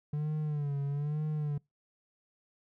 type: tone with vibrato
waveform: triangle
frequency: 146.83 Hz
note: D3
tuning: in tune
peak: -28 dBFS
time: 0.13-1.58 s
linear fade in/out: 5 ms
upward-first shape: sine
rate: 1.1 Hz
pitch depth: 79 cents each way
effects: noise-tail reverb RT60 0.2 s tail -26 dB re dry